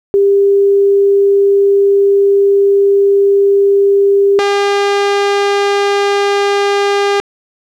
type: tone pair in turn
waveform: sine / sawtooth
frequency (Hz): 398.3 / 402.7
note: G4 / G4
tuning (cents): +28 / +47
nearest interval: unison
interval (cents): 19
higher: second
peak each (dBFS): -6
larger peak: neither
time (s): 0.14-4.39 / 4.39-7.2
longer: first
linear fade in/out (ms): 0
effects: low-pass 5000 Hz 12 dB/octave + 8-bit